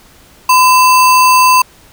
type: tone with sample-and-hold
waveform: sine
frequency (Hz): 1014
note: B5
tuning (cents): +45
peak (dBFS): -4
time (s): 0.49-1.62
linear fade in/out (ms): 5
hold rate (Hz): 3675
effects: pink hiss -43 dBFS RMS until 1.92 s